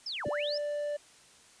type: linear two-way sweep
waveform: sine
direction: down then up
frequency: 5460 to 58.27 to 5460 Hz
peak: -34 dBFS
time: 0.06-0.58 s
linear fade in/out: 5 ms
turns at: 0.27 s
type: tone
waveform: triangle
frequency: 587.3 Hz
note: D5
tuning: in tune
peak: -29 dBFS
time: 0.25-0.97 s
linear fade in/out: 10 ms
effects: white hiss -58 dBFS RMS until 1.6 s + resampled to 22050 Hz